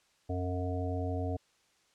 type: harmonic tone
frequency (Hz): 90.7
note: F#2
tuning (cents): -34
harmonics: 1 / 3 / 5 / 7 / 8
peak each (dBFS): -33 / -38 / -40 / -41 / -42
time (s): 0.29-1.37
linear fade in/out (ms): 10
effects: white hiss -69 dBFS RMS until 1.94 s + low-pass 7000 Hz 12 dB/octave